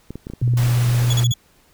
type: clicks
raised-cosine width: 3 ms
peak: -18 dBFS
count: 8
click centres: 0.106 / 0.156 / 0.269 / 0.3 / 0.336 / 0.416 / 0.478 / 0.537 s
type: tone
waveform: sine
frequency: 121.1 Hz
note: B2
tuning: 34 cents flat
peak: -14 dBFS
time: 0.42-1.32 s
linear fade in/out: 5 ms
type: noise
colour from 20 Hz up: pink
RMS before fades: -29 dBFS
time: 0.57-1.24 s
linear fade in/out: 2 ms
type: tone bursts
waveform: 30% pulse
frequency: 3381 Hz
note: G#7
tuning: 30 cents sharp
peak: -19 dBFS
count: 4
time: 1.1-1.34 s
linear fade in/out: 5 ms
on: 33 ms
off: 36 ms
effects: pink hiss -56 dBFS RMS until 1.73 s